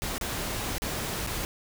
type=noise with dropouts; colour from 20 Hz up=pink; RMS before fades=-32 dBFS; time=0.02-1.45 s; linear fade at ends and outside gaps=0 ms; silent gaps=0.181-0.212 / 0.782-0.82 / 1.265-1.272 s; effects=none